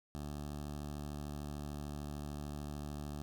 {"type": "tone with notch filter", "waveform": "15% pulse", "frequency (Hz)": 73.42, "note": "D2", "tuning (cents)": 0, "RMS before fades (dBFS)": -43, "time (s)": [0.15, 3.22], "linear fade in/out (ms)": 0, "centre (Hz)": 2100, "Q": 1.2, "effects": []}